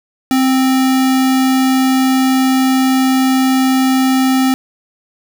sine tone with sample-and-hold, 261.6 Hz, C4, in tune, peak -9 dBFS, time 0.31-4.54 s, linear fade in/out 0 ms, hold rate 1050 Hz, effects none

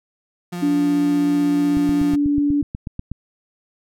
35% pulse tone with vibrato, 175.9 Hz, F3, 13 cents sharp, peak -24 dBFS, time 0.52-2.16 s, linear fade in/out 10 ms, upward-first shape sine, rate 16 Hz, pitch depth 14 cents each way
sine tone, 289 Hz, D4, 28 cents flat, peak -15 dBFS, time 0.62-2.62 s, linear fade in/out 10 ms
click train, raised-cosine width 5 ms, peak -15 dBFS, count 12, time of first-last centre 1.77-3.116 s, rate 8.17 Hz
effects none

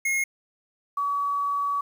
square / sine tone pair in turn, 2154 / 1136.4 Hz, C7 / C#6, +50 / +43 cents, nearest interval major seventh, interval 1107 cents, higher first, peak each -23 dBFS, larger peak neither, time 0.05-0.24 / 0.97-1.81 s, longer second, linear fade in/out 5 ms, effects 9-bit

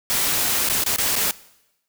white noise with dropouts, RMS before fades -21 dBFS, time 0.1-1.31 s, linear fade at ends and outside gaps 0 ms, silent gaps 0.688-0.698 / 0.837-0.863 / 0.961-0.984 / 1.155-1.163 s, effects noise-tail reverb RT60 0.9 s tail -20 dB re dry

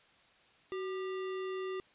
sine tone with sample-and-hold, 376.1 Hz, F#4, 28 cents sharp, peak -35 dBFS, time 0.72-1.8 s, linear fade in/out 0 ms, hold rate 1575 Hz, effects white hiss -64 dBFS RMS until 1.94 s + resampled to 8000 Hz

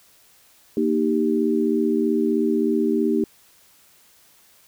sine chord, Eb major, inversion second, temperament equal with one note detuned, 233.1 / 308.8 / 392 Hz, Bb3 / Eb4 / G4, 0 / -13 / 0 cents, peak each -22 dBFS, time 0.77-3.24 s, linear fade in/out 2 ms, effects white hiss -55 dBFS RMS until 4.67 s

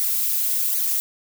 violet noise with flanger, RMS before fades -22 dBFS, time 0-1 s, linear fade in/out 0 ms, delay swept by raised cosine 0.47 to 5.87 ms, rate 1.3 Hz, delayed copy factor +0.7, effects none

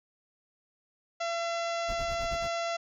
harmonic tone, 677 Hz, E5, 46 cents sharp, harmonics 1 / 2 / 3 / 4 / 5 / 6 / 7 / 8 / 9 / 10, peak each -31 / -37 / -41 / -43 / -45 / -47 / -48 / -49 / -50 / -51 dBFS, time 1.2-2.77 s, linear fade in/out 10 ms
brown noise with tremolo, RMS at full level -37 dBFS, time 1.88-2.49 s, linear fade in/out 10 ms, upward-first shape sine, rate 9.3 Hz, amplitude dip 90%
effects none

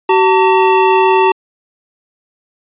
square tone pair together, 379.7 / 899 Hz, F#4 / A5, +45 / +37 cents, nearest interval octave + minor third, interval 1492 cents, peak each -11 dBFS, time 0.09-1.32 s, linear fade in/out 5 ms, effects resampled to 8000 Hz

